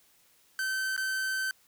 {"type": "tone with dropouts", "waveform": "45% pulse", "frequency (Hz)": 1541, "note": "G6", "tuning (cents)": -30, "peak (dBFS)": -29, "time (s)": [0.59, 1.51], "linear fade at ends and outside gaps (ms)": 1, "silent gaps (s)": [0.965, 0.977], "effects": ["white hiss -64 dBFS RMS until 1.67 s"]}